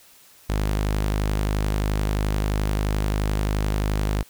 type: tone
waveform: sawtooth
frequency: 51.5 Hz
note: G#1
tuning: 14 cents flat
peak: -17 dBFS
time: 0.49-4.23 s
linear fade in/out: 10 ms
effects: white hiss -52 dBFS RMS until 4.29 s